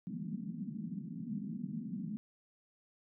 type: band-pass noise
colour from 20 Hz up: white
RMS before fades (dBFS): -41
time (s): 0.07-2.17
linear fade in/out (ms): 0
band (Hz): 160 to 240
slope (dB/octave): 48
effects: none